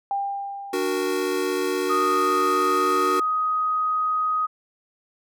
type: tone with exponential decay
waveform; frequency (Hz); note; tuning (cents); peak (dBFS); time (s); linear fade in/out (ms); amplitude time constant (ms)
sine; 797; G5; +28; -21; 0.11-2; 1; 410
type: chord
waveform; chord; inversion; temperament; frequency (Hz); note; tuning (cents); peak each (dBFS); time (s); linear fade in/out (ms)
square; D augmented; none; equal; 293.7 / 370 / 466.2; D4 / F#4 / A#4; 0 / 0 / 0; -30 / -25 / -29; 0.73-3.2; 5
type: tone with pitch glide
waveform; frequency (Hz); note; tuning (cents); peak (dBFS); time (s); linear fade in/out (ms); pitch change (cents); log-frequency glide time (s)
sine; 1241 to 1253.2; D#6 to D#6; -5 to +12; -20; 1.89-4.47; 20; +17; 2.13-3.17
effects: none